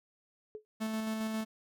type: tone with exponential decay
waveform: sine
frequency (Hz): 428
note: A4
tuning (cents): -48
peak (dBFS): -36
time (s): 0.55-0.65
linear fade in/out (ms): 0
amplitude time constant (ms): 20
type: tone with tremolo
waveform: 45% pulse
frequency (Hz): 219.6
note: A3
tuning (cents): -3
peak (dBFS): -32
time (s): 0.8-1.45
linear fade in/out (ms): 20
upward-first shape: square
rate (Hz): 7.4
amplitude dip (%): 25
effects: none